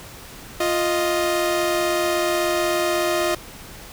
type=tone pair together; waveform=sawtooth; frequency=349.6 / 623 Hz; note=F4 / D#5; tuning=+2 / +2 cents; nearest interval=minor seventh; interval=1000 cents; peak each=-18 dBFS; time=0.6-3.35 s; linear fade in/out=5 ms; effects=pink hiss -40 dBFS RMS until 3.92 s